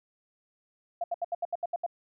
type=tone bursts; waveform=sine; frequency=690 Hz; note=F5; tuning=21 cents flat; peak=-27 dBFS; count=9; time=1.01-1.864 s; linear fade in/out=5 ms; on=30 ms; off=73 ms; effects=none